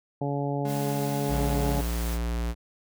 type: harmonic tone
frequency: 141.7 Hz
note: C#3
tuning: 38 cents sharp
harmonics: 1 / 2 / 3 / 4 / 5 / 6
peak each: -29 / -32 / -34 / -35 / -36 / -37 dBFS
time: 0.21-1.81 s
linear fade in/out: 5 ms
type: tone with vibrato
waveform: 35% pulse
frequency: 210 Hz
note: G#3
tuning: 19 cents sharp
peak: -33 dBFS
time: 0.65-1.79 s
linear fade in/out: 2 ms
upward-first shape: sine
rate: 2.3 Hz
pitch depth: 9 cents each way
type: noise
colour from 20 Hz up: white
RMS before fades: -40 dBFS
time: 0.66-2.19 s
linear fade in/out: 50 ms
type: tone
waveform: square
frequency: 58.27 Hz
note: A#1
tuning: in tune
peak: -27 dBFS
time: 1.28-2.55 s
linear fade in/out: 50 ms
effects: none